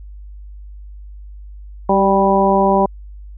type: harmonic tone with a mistuned harmonic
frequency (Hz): 196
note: G3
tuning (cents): 0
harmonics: 1 / 2 / 3 / 4 / 5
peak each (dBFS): -17 / -17 / -17 / -17 / -17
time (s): 1.89-2.86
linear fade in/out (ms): 5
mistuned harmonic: 2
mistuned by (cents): -21
effects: added 50 Hz sine -32 dBFS peak until 3.37 s